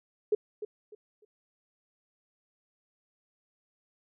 sine tone with echo, 422.7 Hz, G#4, 31 cents sharp, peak -21 dBFS, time 0.32-0.35 s, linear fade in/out 5 ms, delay 300 ms, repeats 3, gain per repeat -12 dB, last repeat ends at 1.25 s, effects none

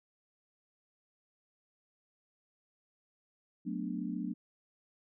sine chord, B minor seventh, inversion second, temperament equal, 185 / 220 / 246.9 / 293.7 Hz, F#3 / A3 / B3 / D4, 0 / 0 / 0 / 0 cents, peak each -39 / -40 / -40 / -40 dBFS, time 3.65-4.34 s, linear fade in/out 20 ms, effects none

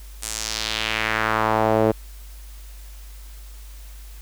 sawtooth tone with band-pass filter sweep, 110 Hz, A2, in tune, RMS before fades -22 dBFS, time 0.22-1.92 s, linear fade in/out 10 ms, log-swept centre 8900 to 460 Hz, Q 1.8, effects added 50 Hz sine -37 dBFS peak until 4.21 s + white hiss -49 dBFS RMS until 4.21 s

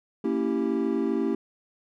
triangle chord, A# diminished seventh, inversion none, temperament equal with one note detuned, 229.3 / 277.2 / 329.6 / 392 Hz, A#3 / C#4 / E4 / G4, -28 / 0 / 0 / 0 cents, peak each -27 dBFS, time 0.24-1.35 s, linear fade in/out 5 ms, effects none

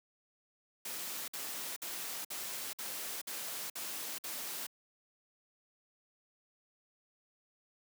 white noise bursts, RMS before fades -41 dBFS, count 8, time 0.85-4.668 s, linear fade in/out 5 ms, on 430 ms, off 54 ms, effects high-pass 200 Hz 12 dB/octave

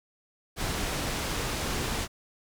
pink low-pass noise, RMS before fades -31 dBFS, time 0.56-2.08 s, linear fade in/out 50 ms, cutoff 9700 Hz, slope 12 dB/octave, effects none

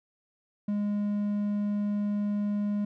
triangle tone, 206 Hz, G#3, 14 cents flat, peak -24 dBFS, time 0.68-2.85 s, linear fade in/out 5 ms, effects none

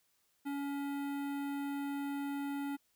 square tone with notch filter, 281.8 Hz, C#4, 29 cents sharp, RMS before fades -38 dBFS, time 0.45-2.77 s, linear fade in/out 20 ms, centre 5600 Hz, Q 0.51, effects white hiss -75 dBFS RMS until 2.95 s

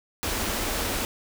pink band-stop noise, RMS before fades -28 dBFS, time 0.23-1.05 s, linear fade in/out 0 ms, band 110 to 180 Hz, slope 96 dB/octave, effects none

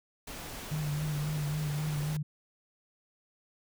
pink noise, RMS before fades -42 dBFS, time 0.27-2.17 s, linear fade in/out 5 ms
sine tone with vibrato, 149.7 Hz, D3, 33 cents sharp, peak -30 dBFS, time 0.71-2.23 s, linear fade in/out 10 ms, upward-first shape sine, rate 3.7 Hz, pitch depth 43 cents each way
effects none

